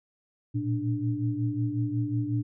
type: tone cluster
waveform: sine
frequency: 113.9 / 119.4 / 294.7 Hz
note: A#2 / A#2 / D4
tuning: -40 / +42 / +6 cents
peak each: -30 dBFS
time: 0.54-2.43 s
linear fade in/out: 20 ms
effects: none